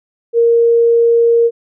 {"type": "tone", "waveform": "sine", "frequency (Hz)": 466.2, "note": "A#4", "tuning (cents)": 0, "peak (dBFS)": -7, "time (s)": [0.33, 1.51], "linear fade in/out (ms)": 50, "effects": []}